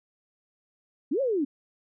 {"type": "linear two-way sweep", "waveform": "sine", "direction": "up then down", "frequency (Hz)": [233.1, 569, 258.9], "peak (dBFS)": -23, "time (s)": [1.11, 1.45], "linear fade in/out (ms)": 10, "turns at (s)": 1.21, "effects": []}